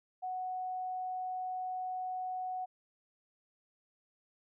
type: tone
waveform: sine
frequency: 740 Hz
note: F#5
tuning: in tune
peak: -35 dBFS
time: 0.22-2.66 s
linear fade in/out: 20 ms
effects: none